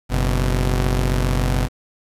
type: tone pair together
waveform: sawtooth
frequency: 47.09 / 125.8 Hz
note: F#1 / B2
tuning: +31 / +32 cents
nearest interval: octave + perfect fourth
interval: 1701 cents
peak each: -14 / -18 dBFS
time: 0.09-1.69 s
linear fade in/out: 50 ms
effects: resampled to 32000 Hz + 8-bit